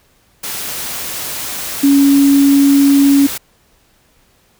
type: tone in noise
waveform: sine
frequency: 279.4 Hz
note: C#4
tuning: 14 cents sharp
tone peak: -6 dBFS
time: 1.83-3.27 s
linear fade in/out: 10 ms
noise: white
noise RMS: -23 dBFS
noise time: 0.43-3.38 s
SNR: +14 dB
effects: pink hiss -54 dBFS RMS until 4.59 s